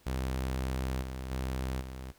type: tone with level steps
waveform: sawtooth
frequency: 64.9 Hz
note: C2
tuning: 13 cents flat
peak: -27 / -33 / -28 / -36 dBFS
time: 0.06-2.12 s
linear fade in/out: 10 ms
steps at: 1.01 / 1.3 / 1.8 s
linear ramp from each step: 20 ms
effects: pink hiss -63 dBFS RMS until 2.18 s